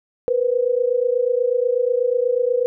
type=tone pair together; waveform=sine; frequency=478 / 506.2 Hz; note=A#4 / B4; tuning=+43 / +43 cents; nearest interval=minor second; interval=100 cents; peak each=-19 dBFS; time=0.28-2.66 s; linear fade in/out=0 ms; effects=none